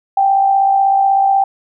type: tone with amplitude modulation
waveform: sine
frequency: 784 Hz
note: G5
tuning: in tune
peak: -7 dBFS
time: 0.17-1.44 s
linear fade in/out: 5 ms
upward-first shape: sine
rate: 56.2 Hz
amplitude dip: 45%
effects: none